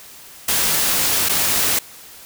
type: noise with dropouts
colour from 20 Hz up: white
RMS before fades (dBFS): -18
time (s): 0.48-1.79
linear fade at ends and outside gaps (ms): 5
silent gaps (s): 1.288-1.293
effects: white hiss -41 dBFS RMS until 2.25 s